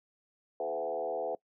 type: tone with frequency modulation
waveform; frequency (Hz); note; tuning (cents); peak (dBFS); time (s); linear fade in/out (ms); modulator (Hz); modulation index
sine; 587.3; D5; 0; -31; 0.6-1.35; 2; 78.2; 2.3
effects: noise-tail reverb RT60 0.1 s tail -23 dB re dry

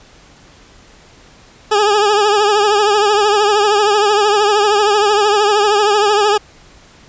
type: tone with vibrato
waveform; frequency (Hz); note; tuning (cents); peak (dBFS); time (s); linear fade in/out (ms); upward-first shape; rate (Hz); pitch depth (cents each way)
20% pulse; 415.3; G#4; 0; -5; 1.71-6.38; 10; triangle; 13; 80
effects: pink hiss -44 dBFS RMS until 7.08 s + resampled to 16000 Hz

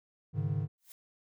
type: chord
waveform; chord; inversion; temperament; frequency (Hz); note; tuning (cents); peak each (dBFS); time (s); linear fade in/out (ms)
triangle; Ab suspended fourth; none; equal with one note detuned; 103.83 / 138.59 / 154.4; Ab2 / Db3 / Eb3; 0 / 0 / -13; -32; 0.33-0.68; 50
type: noise with exponential growth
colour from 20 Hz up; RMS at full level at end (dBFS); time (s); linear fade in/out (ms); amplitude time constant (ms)
blue; -47; 0.78-0.92; 1; 29
effects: none

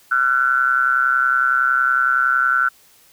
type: ring-modulated tone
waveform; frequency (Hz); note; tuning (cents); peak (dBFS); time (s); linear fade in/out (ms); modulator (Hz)
triangle; 65.41; C2; 0; -9; 0.11-2.69; 10; 1430
effects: white hiss -52 dBFS RMS until 3.12 s

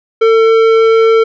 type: tone with tanh clipping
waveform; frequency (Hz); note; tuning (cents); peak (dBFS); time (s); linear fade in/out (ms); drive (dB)
triangle; 449.4; A4; +37; -7; 0.21-1.24; 10; 17
effects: none

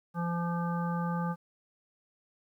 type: harmonic tone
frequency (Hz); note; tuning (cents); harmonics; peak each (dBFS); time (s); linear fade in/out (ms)
171.5; F3; -31; 1 / 3 / 5 / 7 / 9; -30 / -41 / -38 / -39 / -45; 0.14-1.36; 50
effects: 11-bit

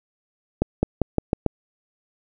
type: accelerating click train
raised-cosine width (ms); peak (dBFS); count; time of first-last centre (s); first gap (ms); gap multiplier
2; -5; 6; 0.62-1.463; 210; 0.89
effects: none

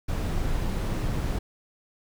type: noise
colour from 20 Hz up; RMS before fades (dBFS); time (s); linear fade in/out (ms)
brown; -27; 0.08-1.39; 10
effects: none

